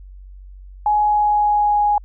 sine tone with pitch glide, 839 to 829.4 Hz, G#5 to G#5, +17 to -3 cents, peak -13 dBFS, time 0.86-1.98 s, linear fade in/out 2 ms, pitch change -20 cents, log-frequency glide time 1.01-1.79 s, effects added 47 Hz sine -36 dBFS peak until 2.04 s

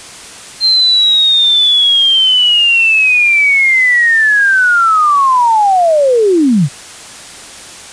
sine linear sweep, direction down, 4173 to 123.47 Hz, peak -6 dBFS, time 0.6-6.69 s, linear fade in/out 50 ms, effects white hiss -31 dBFS RMS until 7.92 s + resampled to 22050 Hz

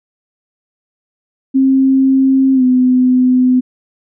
sine tone with pitch glide, 266.5 to 253.3 Hz, C4 to B3, +32 to +44 cents, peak -7 dBFS, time 1.54-3.61 s, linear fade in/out 20 ms, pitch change -88 cents, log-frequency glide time 2.54-2.63 s, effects none

